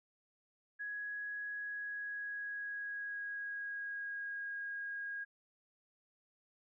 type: tone with pitch glide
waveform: sine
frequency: 1669 to 1635.6 Hz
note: G#6 to G#6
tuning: +8 to -27 cents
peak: -39 dBFS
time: 0.79-5.25 s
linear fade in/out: 20 ms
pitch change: -35 cents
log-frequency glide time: 1.5-4.52 s
effects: none